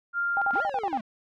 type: tone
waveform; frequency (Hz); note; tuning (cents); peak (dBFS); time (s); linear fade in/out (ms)
sine; 1396.9; F6; 0; -24; 0.13-0.67; 50
type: tone bursts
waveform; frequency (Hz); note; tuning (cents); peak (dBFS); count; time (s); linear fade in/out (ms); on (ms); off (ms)
sine; 797; G5; +28; -24; 7; 0.37-0.974; 0; 46; 47
type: linear two-way sweep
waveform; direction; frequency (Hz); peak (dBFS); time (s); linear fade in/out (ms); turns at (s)
square; up then down; 204.4 to 659.3 to 204.4; -34; 0.53-1.01; 5; 0.63
effects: low-pass 3000 Hz 12 dB/octave